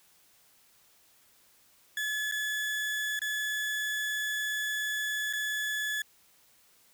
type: tone with dropouts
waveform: 35% pulse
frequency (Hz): 1713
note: A6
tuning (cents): -47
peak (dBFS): -28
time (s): 1.97-6.02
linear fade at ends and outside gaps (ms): 2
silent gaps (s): 2.314-2.321 / 3.192-3.217 / 5.328-5.334
effects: white hiss -63 dBFS RMS until 6.93 s